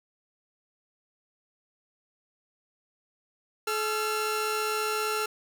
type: tone pair together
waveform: sawtooth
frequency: 429 / 1362 Hz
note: A4 / F6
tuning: -44 / -44 cents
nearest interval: octave + minor sixth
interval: 2000 cents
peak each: -26 dBFS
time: 3.67-5.26 s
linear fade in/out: 5 ms
effects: none